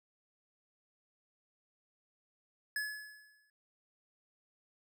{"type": "tone with exponential decay", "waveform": "square", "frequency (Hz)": 1704, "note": "G#6", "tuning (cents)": 44, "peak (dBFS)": -33, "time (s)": [2.76, 3.5], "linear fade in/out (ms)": 2, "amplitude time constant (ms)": 160, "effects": []}